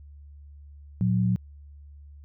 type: tone pair together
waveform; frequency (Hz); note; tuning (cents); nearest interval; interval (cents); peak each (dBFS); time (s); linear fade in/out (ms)
sine; 114.97 / 182.5; A#2 / F#3; -23 / -24; minor sixth; 799; -23; 1.01-1.36; 0
effects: added 72 Hz sine -44 dBFS peak until 2.24 s